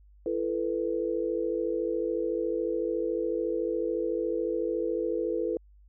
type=chord; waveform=sine; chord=E suspended fourth; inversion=none; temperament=equal with one note detuned; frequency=336.2 / 440 / 493.9 Hz; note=E4 / A4 / B4; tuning=+34 / 0 / 0 cents; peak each=-31 dBFS; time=0.26-5.57 s; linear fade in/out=2 ms; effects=added 50 Hz sine -53 dBFS peak until 5.88 s